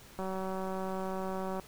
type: click train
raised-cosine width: 1 ms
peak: -24 dBFS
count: 267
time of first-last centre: 0.19-1.597 s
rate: 189 Hz
effects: pink hiss -54 dBFS RMS until 1.67 s